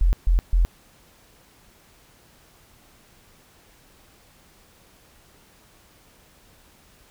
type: tone bursts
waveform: sine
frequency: 43 Hz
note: F1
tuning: 26 cents flat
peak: -14 dBFS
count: 3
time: 0.01-0.65 s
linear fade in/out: 0 ms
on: 120 ms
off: 140 ms
effects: pink hiss -55 dBFS RMS until 7.1 s